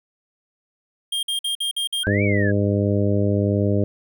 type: tone bursts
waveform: square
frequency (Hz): 3213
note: G7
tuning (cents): +42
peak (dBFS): -22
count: 6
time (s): 1.12-2.035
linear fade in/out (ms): 5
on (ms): 110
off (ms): 51
type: exponential two-way sweep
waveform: sine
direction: up then down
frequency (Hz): 1445 to 2349 to 1616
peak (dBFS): -24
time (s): 2.03-2.52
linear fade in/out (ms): 20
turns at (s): 2.23
type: harmonic tone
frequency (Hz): 101.4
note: G#2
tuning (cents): -41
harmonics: 1 / 2 / 3 / 4 / 5 / 6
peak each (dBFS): -20 / -23 / -25 / -26 / -27 / -28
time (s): 2.07-3.84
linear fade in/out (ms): 0
effects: none